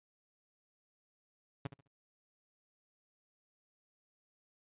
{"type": "tone with echo", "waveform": "sawtooth", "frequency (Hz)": 138.59, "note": "C#3", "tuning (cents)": 0, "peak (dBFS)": -31, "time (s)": [1.65, 1.67], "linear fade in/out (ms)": 5, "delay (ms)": 69, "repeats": 3, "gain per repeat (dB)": -12, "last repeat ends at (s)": 1.877, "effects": ["noise-tail reverb RT60 0.1 s tail -26 dB re dry", "resampled to 8000 Hz"]}